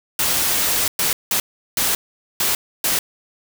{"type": "noise bursts at uneven times", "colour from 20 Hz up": "white", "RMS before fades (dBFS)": -19, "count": 6, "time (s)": [[0.19, 0.88], [0.99, 1.13], [1.31, 1.4], [1.77, 1.95], [2.4, 2.55], [2.84, 2.99]], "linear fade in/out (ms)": 2, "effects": []}